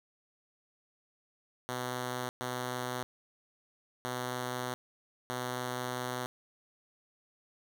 5% pulse tone bursts at uneven times, 125.2 Hz, B2, 24 cents sharp, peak -23 dBFS, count 4, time 1.69-2.29 / 2.41-3.03 / 4.05-4.74 / 5.3-6.26 s, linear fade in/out 0 ms, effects none

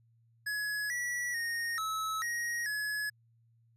square tone with pitch steps, 1687 / 1942 / 1856 / 1296 / 1885 / 1696 Hz, G#6 / B6 / A#6 / E6 / A#6 / G#6, +27 / -30 / -8 / -30 / +19 / +36 cents, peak -33 dBFS, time 0.46-3.1 s, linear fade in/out 10 ms, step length 440 ms, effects added 115 Hz sine -64 dBFS peak until 3.76 s + resampled to 32000 Hz

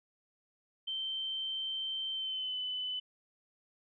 sine tone with pitch glide, 3114 to 3010 Hz, G7 to F#7, -12 to +29 cents, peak -34 dBFS, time 0.87-3 s, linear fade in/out 10 ms, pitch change -59 cents, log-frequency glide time 2.12-2.58 s, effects none

